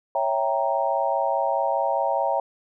sine chord, C# diminished seventh, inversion none, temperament equal, 554.4 / 659.3 / 784 / 932.3 Hz, C#5 / E5 / G5 / Bb5, 0 / 0 / 0 / 0 cents, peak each -26 dBFS, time 0.15-2.4 s, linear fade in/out 2 ms, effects none

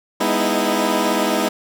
15% pulse chord, E major seventh, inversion first, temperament equal with one note detuned, 204.8 / 246.9 / 311.1 / 329.6 Hz, G#3 / B3 / D#4 / E4, -24 / 0 / 0 / 0 cents, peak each -16 dBFS, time 0.2-1.49 s, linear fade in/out 10 ms, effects none

